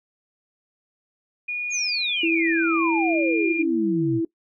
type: tone with pitch glide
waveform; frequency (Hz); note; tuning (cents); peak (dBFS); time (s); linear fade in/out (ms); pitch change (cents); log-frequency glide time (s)
sine; 2445 to 2407; D#7 to D7; -31 to +42; -24; 1.48-3.63; 10; -27; 1.99-2.49
type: exponential sweep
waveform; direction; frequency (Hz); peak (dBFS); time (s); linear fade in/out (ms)
sine; down; 6770 to 114; -24; 1.7-4.21; 50
type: tone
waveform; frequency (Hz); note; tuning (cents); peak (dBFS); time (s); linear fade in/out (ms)
sine; 329.6; E4; 0; -20; 2.23-4.25; 5
effects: noise-tail reverb RT60 0.1 s tail -20 dB re dry